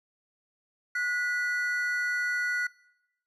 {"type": "tone pair together", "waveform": "triangle", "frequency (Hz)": [1459, 1973.2], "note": ["F#6", "B6"], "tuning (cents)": [-25, -2], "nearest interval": "perfect fourth", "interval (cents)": 523, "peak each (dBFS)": [-27, -30], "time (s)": [0.95, 2.67], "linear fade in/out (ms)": 5, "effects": ["noise-tail reverb RT60 0.9 s tail -22 dB re dry"]}